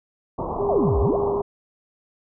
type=low-pass noise; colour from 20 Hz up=white; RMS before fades=-28 dBFS; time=0.38-1.42 s; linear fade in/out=10 ms; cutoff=1100 Hz; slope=96 dB/octave
type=tone; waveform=sine; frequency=403.5 Hz; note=G#4; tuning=50 cents flat; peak=-21 dBFS; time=0.59-1.42 s; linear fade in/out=10 ms
type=exponential two-way sweep; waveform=sine; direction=down then up; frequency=880 to 52.8 to 880 Hz; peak=-19 dBFS; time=0.68-1.17 s; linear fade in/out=20 ms; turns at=1 s
effects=none